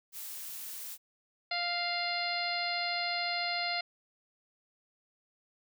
blue noise, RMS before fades -42 dBFS, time 0.12-0.98 s, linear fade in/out 50 ms
harmonic tone, 698.5 Hz, F5, in tune, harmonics 1 / 2 / 3 / 4 / 5 / 6 / 7, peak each -36 / -41 / -36 / -42 / -44 / -36 / -42 dBFS, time 1.51-3.81 s, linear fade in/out 5 ms
effects none

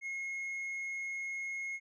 sine tone with tanh clipping, 2161 Hz, C#7, 45 cents flat, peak -37 dBFS, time 0.01-1.8 s, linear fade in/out 50 ms, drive 3 dB, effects none

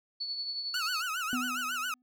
sine tone with tremolo, 4435 Hz, C#8, in tune, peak -31 dBFS, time 0.2-1.02 s, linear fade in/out 10 ms, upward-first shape triangle, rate 11 Hz, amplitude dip 50%
30% pulse tone with vibrato, 1374 Hz, F6, 29 cents flat, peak -29 dBFS, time 0.74-1.94 s, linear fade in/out 2 ms, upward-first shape sine, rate 7.3 Hz, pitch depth 160 cents each way
triangle tone with exponential decay, 250 Hz, B3, 21 cents sharp, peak -27 dBFS, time 1.33-2.02 s, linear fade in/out 0 ms, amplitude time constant 150 ms
effects none

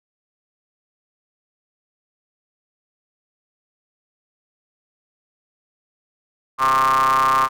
square ring-modulated tone, 67.4 Hz, C#2, 48 cents flat, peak -12 dBFS, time 6.58-7.49 s, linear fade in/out 50 ms, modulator 1130 Hz, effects none

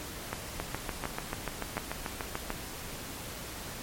two click trains, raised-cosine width 0.5 ms, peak -17 / -16 dBFS, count 13 / 4, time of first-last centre 0.6-2.354 / 0.33-2.504 s, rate 6.84 / 1.38 Hz, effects pink hiss -41 dBFS RMS until 3.82 s + MP3 64 kbps

